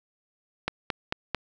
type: click train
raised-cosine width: 0.3 ms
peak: -10 dBFS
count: 4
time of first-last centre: 0.68-1.347 s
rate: 4.5 Hz
effects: none